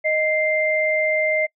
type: tone pair together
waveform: sine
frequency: 622.3 / 2093 Hz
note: D#5 / C7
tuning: 0 / 0 cents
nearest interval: octave + major sixth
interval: 2100 cents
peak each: -20 dBFS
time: 0.04-1.47 s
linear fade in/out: 20 ms
effects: noise-tail reverb RT60 0.1 s tail -25 dB re dry